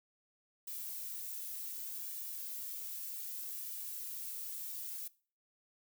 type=noise with flanger; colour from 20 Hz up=violet; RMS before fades=-43 dBFS; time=0.67-5.08 s; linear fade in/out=5 ms; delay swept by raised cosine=1.7 to 2.32 ms; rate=0.66 Hz; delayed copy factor=+0.5; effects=noise-tail reverb RT60 0.4 s tail -20 dB re dry

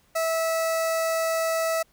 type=tone with notch filter; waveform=sawtooth; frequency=652 Hz; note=E5; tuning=19 cents flat; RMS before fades=-25 dBFS; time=0.15-1.83 s; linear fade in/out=10 ms; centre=3300 Hz; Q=1.9; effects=pink hiss -63 dBFS RMS until 1.92 s

